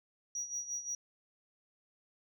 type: tone with tremolo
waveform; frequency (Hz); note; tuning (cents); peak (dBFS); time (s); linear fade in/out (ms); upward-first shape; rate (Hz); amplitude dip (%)
sine; 5780; F#8; -41; -33; 0.35-0.95; 2; sine; 5.7; 75
effects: tanh soft clip ceiling -30 dBFS